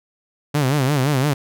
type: tone with vibrato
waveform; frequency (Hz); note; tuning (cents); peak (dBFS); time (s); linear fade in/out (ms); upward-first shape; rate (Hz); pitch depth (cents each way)
sawtooth; 138.59; C#3; 0; -12; 0.54-1.34; 10; sine; 5.8; 150
effects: none

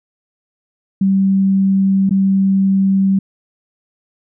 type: tone with dropouts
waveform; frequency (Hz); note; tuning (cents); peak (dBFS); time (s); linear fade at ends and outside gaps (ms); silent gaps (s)
sine; 193.6; G3; -21; -10; 1.01-3.19; 5; 2.094-2.108
effects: none

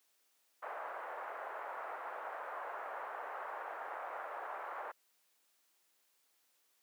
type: band-pass noise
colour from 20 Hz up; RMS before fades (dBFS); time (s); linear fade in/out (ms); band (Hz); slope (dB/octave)
pink; -44; 0.62-4.92; 10; 590 to 1500; 24
effects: white hiss -75 dBFS RMS until 6.82 s + high-pass 300 Hz 12 dB/octave

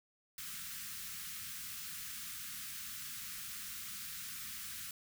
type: band-stop noise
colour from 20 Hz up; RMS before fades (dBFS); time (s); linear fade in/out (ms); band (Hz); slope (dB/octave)
white; -45; 0.38-4.91; 2; 240 to 1200; 48
effects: none

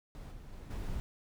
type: noise with level steps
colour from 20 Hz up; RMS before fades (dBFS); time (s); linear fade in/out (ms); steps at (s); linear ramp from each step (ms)
brown; -44 / -48 / -46 / -38; 0.15-1; 0; 0.31 / 0.52 / 0.7; 10
effects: none

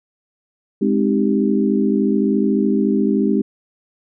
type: chord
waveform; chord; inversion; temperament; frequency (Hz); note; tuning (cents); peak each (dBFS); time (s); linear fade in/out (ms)
sine; Ab major seventh; none; equal; 207.7 / 261.6 / 311.1 / 392; Ab3 / C4 / Eb4 / G4; 0 / 0 / 0 / 0; -17 / -20 / -21 / -21; 0.81-3.42; 10
effects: none

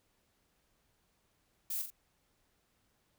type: noise with echo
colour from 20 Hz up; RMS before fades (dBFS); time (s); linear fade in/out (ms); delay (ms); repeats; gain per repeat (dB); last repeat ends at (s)
violet; -37; 1.7-1.82; 5; 42; 2; -6; 1.904
effects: pink hiss -75 dBFS RMS until 3.18 s

